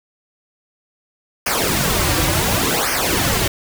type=noise with flanger; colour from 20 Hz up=pink; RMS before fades=-18 dBFS; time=1.46-3.48 s; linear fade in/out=5 ms; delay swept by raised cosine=0.26 to 4.76 ms; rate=0.69 Hz; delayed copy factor=-0.8; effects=none